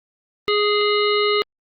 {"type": "harmonic tone", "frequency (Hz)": 415.8, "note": "G#4", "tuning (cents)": 2, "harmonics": [1, 3, 5, 7, 9, 10], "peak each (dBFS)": [-18, -23, -25, -26, -28, -28], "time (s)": [0.48, 1.42], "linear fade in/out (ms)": 0, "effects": ["Opus 24 kbps"]}